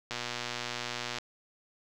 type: click train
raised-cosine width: 0.2 ms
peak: -17 dBFS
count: 130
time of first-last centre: 0.11-1.185 s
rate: 120 Hz
effects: none